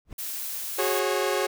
brown noise with exponential growth, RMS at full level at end -34 dBFS, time 0.05-0.13 s, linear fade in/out 1 ms, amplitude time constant 17 ms
blue noise, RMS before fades -33 dBFS, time 0.18-1 s, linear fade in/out 10 ms
sawtooth chord, F# suspended second, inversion none, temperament equal with one note detuned, 370 / 415.3 / 545.5 Hz, F#4 / G#4 / C#5, 0 / 0 / -28 cents, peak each -24 dBFS, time 0.78-1.47 s, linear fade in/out 10 ms
effects none

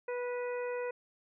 harmonic tone with a mistuned harmonic, 490 Hz, B4, 14 cents flat, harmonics 1 / 2 / 3 / 4 / 5, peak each -34 / -44 / -47 / -48 / -49 dBFS, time 0.08-0.91 s, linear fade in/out 5 ms, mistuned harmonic 5, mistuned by +23 cents, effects none

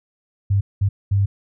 sine tone bursts at uneven times, 99.3 Hz, G2, 23 cents sharp, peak -14 dBFS, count 3, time 0.5-0.61 / 0.81-0.89 / 1.11-1.26 s, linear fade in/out 10 ms, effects none

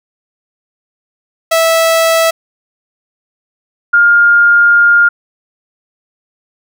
sawtooth / sine tone pair in turn, 655 / 1410.9 Hz, E5 / F6, -11 / +17 cents, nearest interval octave + minor second, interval 1328 cents, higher second, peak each -4 dBFS, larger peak neither, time 1.51-2.31 / 3.93-5.09 s, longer second, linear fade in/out 10 ms, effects none

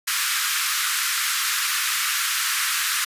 pink high-pass noise, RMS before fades -23 dBFS, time 0.07-3.05 s, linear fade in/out 10 ms, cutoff 1200 Hz, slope 48 dB/octave, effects resampled to 32000 Hz

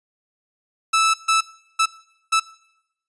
sawtooth tone bursts at uneven times, 1313 Hz, E6, 7 cents flat, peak -11 dBFS, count 4, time 0.93-1.14 / 1.28-1.41 / 1.79-1.86 / 2.32-2.4 s, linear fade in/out 10 ms, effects noise-tail reverb RT60 0.8 s tail -21 dB re dry + resampled to 24000 Hz

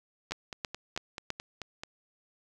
two click trains, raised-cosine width 0.2 ms, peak -15 / -21 dBFS, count 4 / 8, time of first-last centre 0.32-1.304 / 0.31-1.835 s, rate 3.05 / 4.59 Hz, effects none

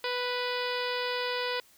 harmonic tone, 493.9 Hz, B4, in tune, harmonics 1 / 2 / 3 / 4 / 5 / 6 / 7 / 8 / 9 / 10, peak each -33 / -36 / -38 / -39 / -40 / -41 / -41 / -42 / -43 / -43 dBFS, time 0.04-1.6 s, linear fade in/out 2 ms, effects white hiss -60 dBFS RMS until 1.77 s

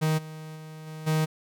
45% pulse tone with level steps, 156.6 Hz, D#3, 11 cents sharp, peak -22 / -38 / -40 / -37 / -22 dBFS, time 0.01-1.26 s, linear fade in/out 20 ms, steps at 0.17 / 0.55 / 0.86 / 1.06 s, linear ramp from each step 20 ms, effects none

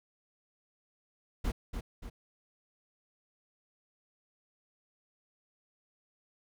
brown noise with echo, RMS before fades -31 dBFS, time 1.44-1.52 s, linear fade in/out 10 ms, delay 290 ms, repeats 2, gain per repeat -6 dB, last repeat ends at 2.1 s, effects none

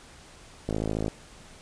click train, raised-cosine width 2 ms, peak -15 dBFS, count 22, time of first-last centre 0.69-1.081 s, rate 53.7 Hz, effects pink hiss -50 dBFS RMS until 1.61 s + resampled to 22050 Hz

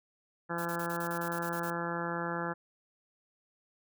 harmonic tone, 170.3 Hz, F3, 43 cents flat, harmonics 1 / 2 / 3 / 4 / 5 / 6 / 7 / 8 / 9 / 10, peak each -39 / -40 / -40 / -45 / -41 / -43 / -45 / -40 / -44 / -42 dBFS, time 0.49-2.54 s, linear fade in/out 20 ms
blue noise bursts, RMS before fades -45 dBFS, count 11, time 0.58-1.704 s, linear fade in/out 5 ms, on 74 ms, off 31 ms
effects none

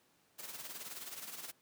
white noise with tremolo, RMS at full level -44 dBFS, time 0.38-1.52 s, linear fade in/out 20 ms, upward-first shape sine, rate 19 Hz, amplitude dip 60%, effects pink hiss -71 dBFS RMS until 1.61 s + high-pass 150 Hz 12 dB/octave

